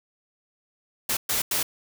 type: noise bursts at uneven times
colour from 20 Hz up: white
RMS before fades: -25 dBFS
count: 3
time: 1.09-1.17 / 1.29-1.42 / 1.51-1.63 s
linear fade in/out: 5 ms
effects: none